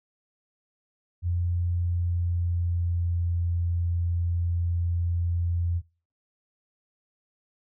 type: tone with pitch glide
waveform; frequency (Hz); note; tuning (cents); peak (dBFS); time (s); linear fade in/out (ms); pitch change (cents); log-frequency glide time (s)
sine; 87.31 to 86.11; F2 to F2; 0 to -24; -23; 1.22-5.82; 50; -24; 1.73-3.3
effects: noise-tail reverb RT60 0.4 s tail -23 dB re dry